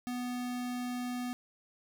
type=tone; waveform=square; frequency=246.9 Hz; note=B3; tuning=in tune; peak=-35 dBFS; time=0.07-1.33 s; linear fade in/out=0 ms; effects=none